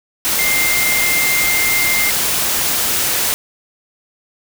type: tone in noise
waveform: sine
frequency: 2100 Hz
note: C7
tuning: 6 cents sharp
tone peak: -16 dBFS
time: 0.39-2.1 s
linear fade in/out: 0 ms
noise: white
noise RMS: -17 dBFS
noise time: 0.25-3.34 s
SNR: -2 dB
effects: none